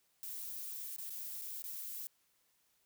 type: noise with dropouts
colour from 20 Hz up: violet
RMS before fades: -44 dBFS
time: 0.23-2.07 s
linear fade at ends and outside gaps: 0 ms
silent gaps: 0.963-0.983 / 1.097-1.104 / 1.414-1.419 / 1.621-1.64 s
effects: white hiss -75 dBFS RMS until 2.85 s